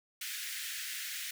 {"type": "high-pass noise", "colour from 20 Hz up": "pink", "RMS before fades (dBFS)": -40, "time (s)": [0.21, 1.31], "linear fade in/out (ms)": 5, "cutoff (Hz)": 1600, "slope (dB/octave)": 48, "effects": []}